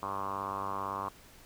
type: tone with low-pass filter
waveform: 5% pulse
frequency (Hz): 98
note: G2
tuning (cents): 0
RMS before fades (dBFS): -36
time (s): 0.03-1.09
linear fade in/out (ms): 0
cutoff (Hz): 1100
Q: 7
effects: pink hiss -56 dBFS RMS until 1.45 s